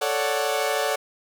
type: chord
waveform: sawtooth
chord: D major seventh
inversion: second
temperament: equal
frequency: 440 / 554.4 / 587.3 / 740 Hz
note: A4 / C#5 / D5 / F#5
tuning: 0 / 0 / 0 / 0 cents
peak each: -24 dBFS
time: 0.01-0.96 s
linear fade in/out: 10 ms
effects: none